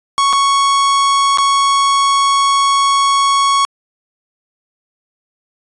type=tone with dropouts; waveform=45% pulse; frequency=1108.7 Hz; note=C#6; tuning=in tune; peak=-10 dBFS; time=0.18-3.65 s; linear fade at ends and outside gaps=0 ms; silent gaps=0.328-0.332 / 1.374-1.384 s; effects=resampled to 22050 Hz